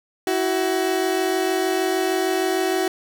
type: tone pair together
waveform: 30% pulse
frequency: 328.9 / 375.4 Hz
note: E4 / F#4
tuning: -4 / +25 cents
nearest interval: major second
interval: 229 cents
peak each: -22 / -18 dBFS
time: 0.27-2.88 s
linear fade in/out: 2 ms
effects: none